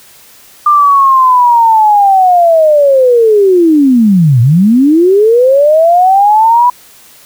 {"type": "linear two-way sweep", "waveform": "sine", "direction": "down then up", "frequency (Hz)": [1201, 112.4, 990], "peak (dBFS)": -3, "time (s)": [0.66, 6.7], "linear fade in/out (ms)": 5, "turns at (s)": 4.41, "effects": ["white hiss -39 dBFS RMS until 7.25 s"]}